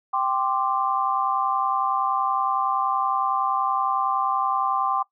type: chord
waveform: sine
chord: G suspended fourth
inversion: none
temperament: just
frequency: 784 / 1045.3 / 1176 Hz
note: G5 / C6 / D6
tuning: 0 / -2 / +2 cents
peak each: -25 dBFS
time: 0.13-5.03 s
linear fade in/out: 10 ms
effects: noise-tail reverb RT60 0.1 s tail -19 dB re dry